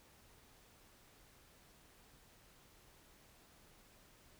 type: silence
effects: pink hiss -65 dBFS RMS until 4.39 s